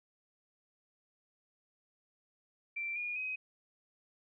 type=tone with pitch steps; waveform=sine; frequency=2349 / 2435 / 2523 Hz; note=D7 / D#7 / D#7; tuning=0 / -38 / +23 cents; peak=-35 dBFS; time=2.76-3.36 s; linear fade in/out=10 ms; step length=200 ms; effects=none